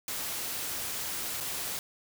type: noise with dropouts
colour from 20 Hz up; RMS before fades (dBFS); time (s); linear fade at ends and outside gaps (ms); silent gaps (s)
white; -35; 0.08-1.79; 1; 1.403-1.407
effects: none